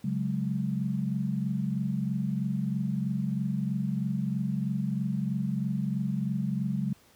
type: chord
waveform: sine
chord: C# suspended fourth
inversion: none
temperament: just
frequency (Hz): 138.59 / 184.79 / 207.9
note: C#3 / F#3 / G#3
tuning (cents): 0 / -2 / +2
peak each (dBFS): -31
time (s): 0.04-6.93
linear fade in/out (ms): 5
effects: pink hiss -60 dBFS RMS until 7.15 s + high-pass 80 Hz 12 dB/octave